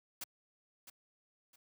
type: noise with echo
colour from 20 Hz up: white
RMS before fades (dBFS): -42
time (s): 0.21-0.24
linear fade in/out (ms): 5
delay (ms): 660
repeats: 2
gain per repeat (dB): -11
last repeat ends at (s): 1.56
effects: high-pass 100 Hz 12 dB/octave